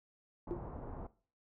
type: low-pass noise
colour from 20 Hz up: pink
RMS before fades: -45 dBFS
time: 0.47-1.07 s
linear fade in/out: 5 ms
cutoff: 1000 Hz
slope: 24 dB/octave
type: tone with exponential decay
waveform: sine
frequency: 349.2 Hz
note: F4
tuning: in tune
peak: -31 dBFS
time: 0.51-0.65 s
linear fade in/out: 0 ms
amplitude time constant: 30 ms
effects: noise-tail reverb RT60 0.4 s tail -18 dB re dry